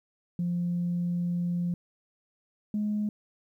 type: tone pair in turn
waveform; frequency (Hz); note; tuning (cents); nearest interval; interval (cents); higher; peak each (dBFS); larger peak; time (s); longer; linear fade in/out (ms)
sine; 174.6 / 209.9; F3 / G#3; 0 / +19; minor third; 319; second; -25; neither; 0.39-1.74 / 2.74-3.09; first; 2
effects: tanh soft clip ceiling -22 dBFS + 11-bit